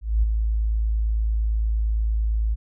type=tone with ADSR envelope; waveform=sine; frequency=54.4 Hz; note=A1; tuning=19 cents flat; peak=-14 dBFS; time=0.01-2.56 s; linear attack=220 ms; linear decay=11 ms; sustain=-5 dB; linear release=30 ms; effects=none